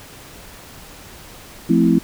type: chord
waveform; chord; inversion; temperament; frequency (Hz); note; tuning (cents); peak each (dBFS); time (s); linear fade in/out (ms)
sine; F major seventh; none; equal; 174.61 / 220 / 261.6 / 329.6; F3 / A3 / C4 / E4; 0 / 0 / 0 / 0; -17; 1.69-1.99; 10
effects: pink hiss -40 dBFS RMS until 2.03 s